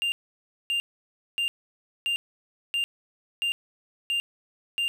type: tone bursts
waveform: triangle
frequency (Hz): 2794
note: F7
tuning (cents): 0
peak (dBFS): -22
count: 8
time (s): 0.02-4.88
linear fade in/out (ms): 0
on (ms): 100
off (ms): 580
effects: none